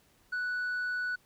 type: tone with tanh clipping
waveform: sine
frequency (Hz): 1480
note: F#6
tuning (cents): 0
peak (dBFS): -31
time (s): 0.32-1.16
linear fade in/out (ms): 10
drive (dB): 2
effects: pink hiss -66 dBFS RMS until 1.25 s